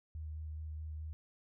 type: tone with vibrato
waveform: sine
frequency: 77.6 Hz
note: D#2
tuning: 4 cents flat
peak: -40 dBFS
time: 0.15-1.13 s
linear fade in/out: 0 ms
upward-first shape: square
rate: 4.7 Hz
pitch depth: 12 cents each way
effects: none